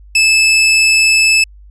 sawtooth tone, 2616 Hz, E7, 14 cents flat, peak -4 dBFS, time 0.15-1.44 s, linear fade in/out 5 ms, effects added 50 Hz sine -36 dBFS peak until 1.7 s + resampled to 22050 Hz

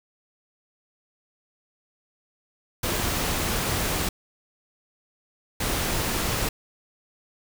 pink noise bursts at uneven times, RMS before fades -26 dBFS, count 2, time 2.83-4.09 / 5.6-6.49 s, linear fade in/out 5 ms, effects none

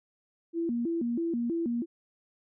sine tone with vibrato, 281.5 Hz, C#4, 27 cents sharp, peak -27 dBFS, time 0.53-1.86 s, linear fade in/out 50 ms, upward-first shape square, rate 3.1 Hz, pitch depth 300 cents each way, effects none

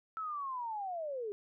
sine linear sweep, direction down, 1325 to 396.1 Hz, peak -36 dBFS, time 0.17-1.32 s, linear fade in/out 0 ms, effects none

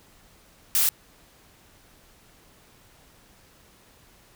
blue noise, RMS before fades -21 dBFS, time 0.75-0.89 s, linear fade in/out 0 ms, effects pink hiss -56 dBFS RMS until 4.35 s

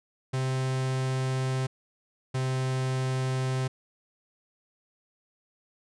45% pulse tone pair in turn, 130.81 / 130.31 Hz, C3 / C3, 0 / -7 cents, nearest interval unison, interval 7 cents, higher first, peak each -26 dBFS, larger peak neither, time 0.33-1.67 / 2.34-3.68 s, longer neither, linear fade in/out 10 ms, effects resampled to 22050 Hz

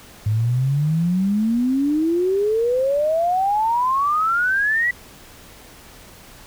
sine exponential sweep, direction up, 103.83 to 1975.5 Hz, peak -16 dBFS, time 0.26-4.91 s, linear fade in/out 5 ms, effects pink hiss -44 dBFS RMS until 6.46 s

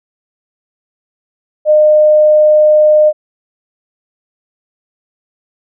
sine tone, 609 Hz, D#5, 37 cents flat, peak -4 dBFS, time 1.65-3.13 s, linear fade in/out 50 ms, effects none

